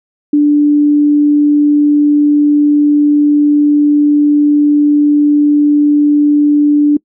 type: tone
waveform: sine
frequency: 293.7 Hz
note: D4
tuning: in tune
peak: -5 dBFS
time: 0.33-6.97 s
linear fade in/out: 5 ms
effects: noise-tail reverb RT60 0.1 s tail -24 dB re dry